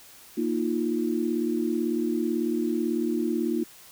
sine chord, Bb suspended fourth, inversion none, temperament equal, 233.1 / 311.1 / 349.2 Hz, Bb3 / Eb4 / F4, 0 / 0 / 0 cents, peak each -28 dBFS, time 0.37-3.64 s, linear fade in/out 10 ms, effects white hiss -50 dBFS RMS until 3.91 s

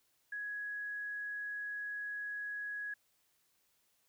sine tone, 1670 Hz, G#6, 9 cents sharp, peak -38 dBFS, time 0.32-2.94 s, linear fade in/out 5 ms, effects white hiss -75 dBFS RMS until 4.08 s

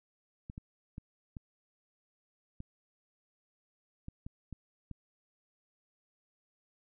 clicks, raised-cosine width 5 ms, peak -30 dBFS, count 9, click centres 0.499 / 0.579 / 0.981 / 1.368 / 2.604 / 4.084 / 4.265 / 4.527 / 4.913 s, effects none

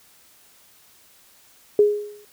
sine tone with exponential decay, 415.3 Hz, G#4, in tune, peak -9 dBFS, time 1.79-2.25 s, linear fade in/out 2 ms, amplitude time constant 100 ms, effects white hiss -54 dBFS RMS until 2.32 s

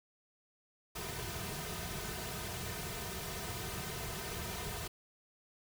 pink noise with comb filter, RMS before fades -41 dBFS, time 0.95-4.88 s, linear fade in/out 10 ms, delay 3.6 ms, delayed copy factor -0.85, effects none

